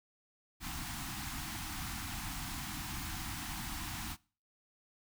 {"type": "band-stop noise", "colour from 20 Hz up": "pink", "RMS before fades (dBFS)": -41, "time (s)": [0.6, 4.17], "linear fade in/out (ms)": 50, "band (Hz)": [330, 710], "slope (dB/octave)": 96, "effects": ["noise-tail reverb RT60 0.4 s tail -23 dB re dry"]}